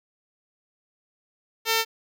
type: tone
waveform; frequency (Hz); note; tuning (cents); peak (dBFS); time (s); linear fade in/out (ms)
5% pulse; 450; A4; +39; -9; 1.65-1.85; 50
effects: none